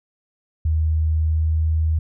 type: tone with pitch glide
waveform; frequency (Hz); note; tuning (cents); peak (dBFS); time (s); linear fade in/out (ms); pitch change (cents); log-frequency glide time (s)
sine; 78.8 to 79.35; D#2 to D#2; +23 to +35; -16; 0.65-1.99; 5; +12; 1.16-1.67
effects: none